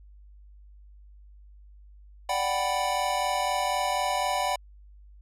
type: chord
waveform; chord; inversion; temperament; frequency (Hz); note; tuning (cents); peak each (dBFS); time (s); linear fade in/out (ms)
square; G major seventh; second; equal; 587.3 / 740 / 784 / 987.8; D5 / F#5 / G5 / B5; 0 / 0 / 0 / 0; -33 / -30 / -32 / -31; 2.29-4.56; 5
effects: added 50 Hz sine -48 dBFS peak until 5.21 s + low-pass 12000 Hz 12 dB/octave